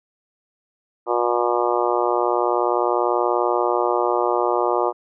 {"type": "harmonic tone", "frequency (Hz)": 120.4, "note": "B2", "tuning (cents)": -44, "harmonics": [3, 4, 5, 6, 7, 8, 9, 10], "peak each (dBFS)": [-23, -24, -25, -26, -26, -27, -28, -28], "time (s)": [1.06, 4.93], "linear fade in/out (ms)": 50, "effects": []}